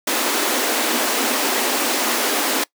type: high-pass noise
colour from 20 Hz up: pink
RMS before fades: -20 dBFS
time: 0.07-2.64 s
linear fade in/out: 5 ms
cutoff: 230 Hz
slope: 96 dB/octave
effects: noise-tail reverb RT60 0.1 s tail -22 dB re dry